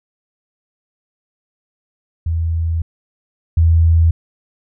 sine tone pair in turn, 82.4 / 82.4 Hz, E2 / E2, 0 / 0 cents, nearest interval unison, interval 0 cents, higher neither, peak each -15 / -8 dBFS, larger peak second, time 2.26-2.82 / 3.57-4.11 s, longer first, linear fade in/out 5 ms, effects none

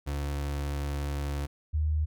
35% pulse / sine tone pair in turn, 71.3 / 76.83 Hz, C#2 / D#2, +49 / -21 cents, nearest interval minor second, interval 130 cents, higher second, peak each -28 / -24 dBFS, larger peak second, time 0.06-1.47 / 1.73-2.06 s, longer first, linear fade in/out 20 ms, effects none

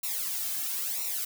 blue noise with flanger, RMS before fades -32 dBFS, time 0.03-1.25 s, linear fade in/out 5 ms, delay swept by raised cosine 0.62 to 2.12 ms, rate 1 Hz, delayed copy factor -0.85, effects none

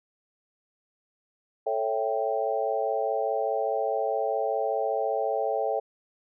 sine chord, A dominant seventh, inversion none, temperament equal, 440 / 554.4 / 659.3 / 784 Hz, A4 / C#5 / E5 / G5, 0 / 0 / 0 / 0 cents, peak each -30 dBFS, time 1.66-5.8 s, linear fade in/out 10 ms, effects none

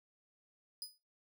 sawtooth tone with exponential decay, 4978 Hz, D#8, in tune, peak -35 dBFS, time 0.82-0.98 s, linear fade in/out 1 ms, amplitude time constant 34 ms, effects noise-tail reverb RT60 0.3 s tail -24 dB re dry

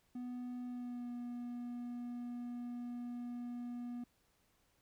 triangle tone with pitch glide, 246.9 to 242 Hz, B3 to B3, 0 to -35 cents, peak -39 dBFS, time 0.15-4.04 s, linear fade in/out 5 ms, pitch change -35 cents, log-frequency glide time 0.66-1.11 s, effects pink hiss -75 dBFS RMS until 4.81 s

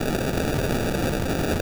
white noise with sample-and-hold, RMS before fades -24 dBFS, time 0-1.61 s, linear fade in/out 5 ms, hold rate 1050 Hz, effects none

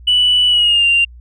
sine tone with pitch glide, 2963 to 2781 Hz, F#7 to F7, +2 to -8 cents, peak -8 dBFS, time 0.07-1.05 s, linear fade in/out 10 ms, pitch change -110 cents, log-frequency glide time 0.48-0.86 s, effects tanh soft clip ceiling -5 dBFS + added 60 Hz sine -35 dBFS peak until 1.2 s

